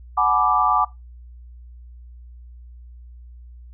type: chord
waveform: sine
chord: G# half-diminished seventh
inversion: third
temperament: equal with one note detuned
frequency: 740 / 849.5 / 987.8 / 1174.7 Hz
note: F#5 / G#5 / B5 / D6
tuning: 0 / +39 / 0 / 0 cents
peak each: -22 / -22 / -24 / -18 dBFS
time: 0.17-0.85 s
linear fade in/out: 10 ms
effects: noise-tail reverb RT60 0.2 s tail -19 dB re dry + added 60 Hz sine -39 dBFS peak until 3.73 s